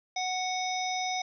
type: harmonic tone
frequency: 740 Hz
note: F#5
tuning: in tune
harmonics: 1 / 3 / 5 / 7 / 8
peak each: -31 / -36 / -38 / -39 / -40 dBFS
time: 0.16-1.22 s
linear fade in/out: 5 ms
effects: none